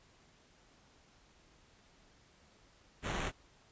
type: noise with sample-and-hold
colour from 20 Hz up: pink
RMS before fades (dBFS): -37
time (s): 3.02-3.32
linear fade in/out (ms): 50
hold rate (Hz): 4900
effects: pink hiss -65 dBFS RMS until 3.71 s + resampled to 16000 Hz